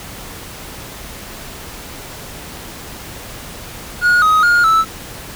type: tone with pitch steps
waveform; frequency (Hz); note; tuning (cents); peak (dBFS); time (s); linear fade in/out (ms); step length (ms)
triangle; 1443 / 1259 / 1422 / 1313; F#6 / D#6 / F6 / E6; -44 / +20 / +31 / -7; -7; 4.01-4.85; 50; 210
effects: pink hiss -32 dBFS RMS until 5.35 s

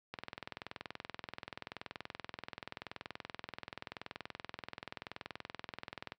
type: click train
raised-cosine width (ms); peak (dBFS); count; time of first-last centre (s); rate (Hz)
0.3; -25; 126; 0.14-6.121; 20.9
effects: noise-tail reverb RT60 0.1 s tail -22 dB re dry + high-pass 80 Hz 12 dB/octave

